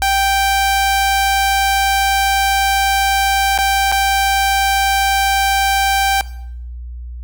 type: tone with dropouts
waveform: sawtooth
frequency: 784 Hz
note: G5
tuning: in tune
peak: -9 dBFS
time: 0.02-6.21 s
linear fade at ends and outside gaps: 0 ms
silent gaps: 3.577-3.587 / 3.917-3.923 s
effects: noise-tail reverb RT60 0.7 s tail -18 dB re dry + added 60 Hz sine -26 dBFS peak until 7.23 s